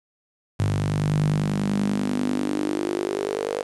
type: tone with high-pass filter sweep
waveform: sawtooth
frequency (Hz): 50.2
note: G1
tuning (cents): +42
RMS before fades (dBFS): -24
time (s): 0.59-3.63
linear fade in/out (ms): 5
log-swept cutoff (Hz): 110 to 490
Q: 5.8
effects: resampled to 24000 Hz + 8-bit